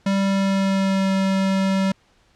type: tone with pitch glide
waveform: square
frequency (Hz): 195.8 to 192.55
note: G3 to G3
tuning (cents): -2 to -31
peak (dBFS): -18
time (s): 0.06-1.92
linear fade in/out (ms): 5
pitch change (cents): -29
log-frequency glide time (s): 0.18-1.1
effects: pink hiss -59 dBFS RMS until 2.35 s + low-pass 6000 Hz 12 dB/octave